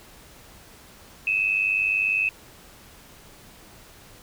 sine tone pair together, 2537 / 2637 Hz, D#7 / E7, +33 / 0 cents, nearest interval minor second, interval 67 cents, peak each -23 dBFS, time 1.27-2.29 s, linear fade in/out 2 ms, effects pink hiss -49 dBFS RMS until 4.22 s

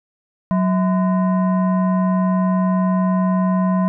sine tone with frequency modulation, 185.4 Hz, F#3, 4 cents sharp, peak -14 dBFS, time 0.51-3.88 s, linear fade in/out 0 ms, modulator 835 Hz, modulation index 0.59, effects none

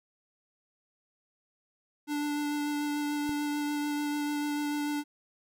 square tone with vibrato, 293.7 Hz, D4, in tune, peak -30 dBFS, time 2.07-5.04 s, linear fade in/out 50 ms, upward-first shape triangle, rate 6.8 Hz, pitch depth 13 cents each way
click, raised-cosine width 3 ms, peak -28 dBFS, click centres 3.293 s
effects none

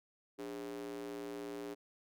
square tone with high-pass filter, 58.27 Hz, A#1, in tune, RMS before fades -44 dBFS, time 0.38-1.75 s, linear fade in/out 20 ms, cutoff 350 Hz, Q 7.3, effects none

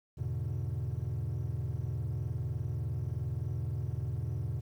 triangle chord, E dominant seventh, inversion none, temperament equal with one note detuned, 82.88 / 103.83 / 123.47 / 146.83 Hz, E2 / G#2 / B2 / D3, +10 / 0 / 0 / 0 cents, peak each -36 / -35 / -33 / -38 dBFS, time 0.17-4.61 s, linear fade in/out 20 ms, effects tanh soft clip ceiling -25 dBFS + 11-bit

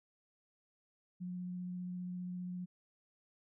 sine tone with vibrato, 180 Hz, F#3, 47 cents flat, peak -39 dBFS, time 1.2-2.66 s, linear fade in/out 20 ms, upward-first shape triangle, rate 15 Hz, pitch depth 11 cents each way, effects none

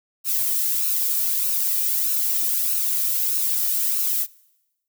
violet noise with flanger, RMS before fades -22 dBFS, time 0.24-4.27 s, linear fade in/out 50 ms, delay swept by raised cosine 0.73 to 1.68 ms, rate 1.6 Hz, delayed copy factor +0.5, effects noise-tail reverb RT60 1.0 s tail -24 dB re dry

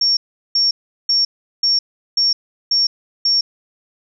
sine tone bursts, 5500 Hz, F8, 27 cents flat, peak -12 dBFS, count 7, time 0.01-3.41 s, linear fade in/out 5 ms, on 160 ms, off 380 ms, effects none

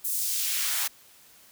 white noise with high-pass filter sweep, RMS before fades -28 dBFS, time 0.04-0.88 s, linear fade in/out 10 ms, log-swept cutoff 10000 to 800 Hz, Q 0.85, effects white hiss -55 dBFS RMS until 1.51 s

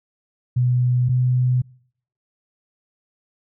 sine tone pair in turn, 124.3 / 125.89 Hz, B2 / B2, +12 / +34 cents, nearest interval unison, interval 22 cents, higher second, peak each -15 dBFS, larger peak neither, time 0.56-1.09 / 1.09-1.62 s, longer neither, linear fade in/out 10 ms, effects noise-tail reverb RT60 0.6 s tail -25 dB re dry

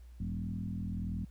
sine tone with frequency modulation, 141.7 Hz, C#3, 38 cents sharp, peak -34 dBFS, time 0.2-1.25 s, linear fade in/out 5 ms, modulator 41.4 Hz, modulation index 2.2, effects added 60 Hz sine -49 dBFS peak until 1.3 s + pink hiss -70 dBFS RMS until 1.3 s

